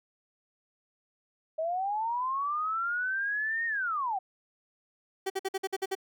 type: linear two-way sweep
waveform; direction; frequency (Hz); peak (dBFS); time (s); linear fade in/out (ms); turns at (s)
sine; up then down; 622.3 to 1864.7 to 727; -28; 1.58-4.19; 10; 3.66
type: tone bursts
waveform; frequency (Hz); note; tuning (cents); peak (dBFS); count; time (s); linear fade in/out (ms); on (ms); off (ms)
30% pulse; 384.6; G4; -33; -26; 8; 5.26-5.952; 10; 41; 52
effects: none